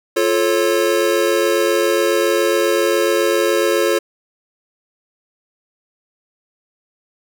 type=chord; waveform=square; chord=F augmented; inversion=none; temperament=just; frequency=349.2 / 436.5 / 545.7 Hz; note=F4 / A4 / C#5; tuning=0 / -14 / -27 cents; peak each=-19 dBFS; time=0.16-3.99 s; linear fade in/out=10 ms; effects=none